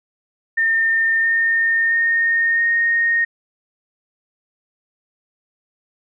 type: tone with pitch steps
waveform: sine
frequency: 1813 / 1826.7 / 1840.4 / 1854.3 Hz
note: A#6 / A#6 / A#6 / A#6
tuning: -49 / -36 / -23 / -10 cents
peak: -14 dBFS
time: 0.57-3.25 s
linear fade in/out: 10 ms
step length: 670 ms
effects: none